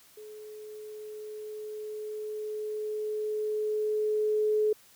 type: tone with level ramp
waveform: sine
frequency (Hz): 426.9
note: G#4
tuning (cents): +48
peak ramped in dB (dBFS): -43 to -22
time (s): 0.17-4.73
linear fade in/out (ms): 5
effects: white hiss -58 dBFS RMS until 4.95 s